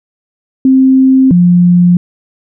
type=tone pair in turn; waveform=sine; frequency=263.2 / 176.38 Hz; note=C4 / F3; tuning=+10 / +17 cents; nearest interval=perfect fifth; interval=693 cents; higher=first; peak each=-3 dBFS; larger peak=neither; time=0.65-1.31 / 1.31-1.97 s; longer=neither; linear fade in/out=2 ms; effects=none